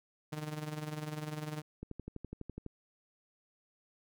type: tone with tremolo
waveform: sawtooth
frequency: 152.4 Hz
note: D#3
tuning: 36 cents flat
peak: -31 dBFS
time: 0.32-1.62 s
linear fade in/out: 10 ms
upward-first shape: triangle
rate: 20 Hz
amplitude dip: 75%
type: click train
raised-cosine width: 3 ms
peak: -29 dBFS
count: 11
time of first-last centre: 1.83-2.663 s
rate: 12 Hz
effects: none